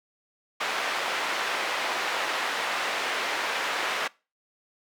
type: band-pass noise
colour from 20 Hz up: white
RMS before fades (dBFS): -29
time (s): 0.6-4.08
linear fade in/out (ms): 10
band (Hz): 500 to 2300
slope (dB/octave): 12
effects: noise-tail reverb RT60 0.3 s tail -23 dB re dry